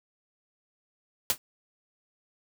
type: noise with exponential decay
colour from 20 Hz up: white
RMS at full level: -20 dBFS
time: 1.3-1.38 s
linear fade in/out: 0 ms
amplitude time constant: 17 ms
effects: none